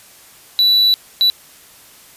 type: tone bursts at uneven times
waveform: triangle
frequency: 3951 Hz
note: B7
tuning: in tune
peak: -8 dBFS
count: 2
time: 0.59-0.94 / 1.21-1.3 s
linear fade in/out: 0 ms
effects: white hiss -44 dBFS RMS until 2.16 s + resampled to 32000 Hz